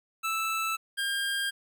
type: tone pair in turn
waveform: 25% pulse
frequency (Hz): 1318.5 / 1606.5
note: E6 / G6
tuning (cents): 0 / +42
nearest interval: minor third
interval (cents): 342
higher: second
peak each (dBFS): -24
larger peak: neither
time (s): 0.23-0.77 / 0.97-1.51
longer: neither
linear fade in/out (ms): 20
effects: 11-bit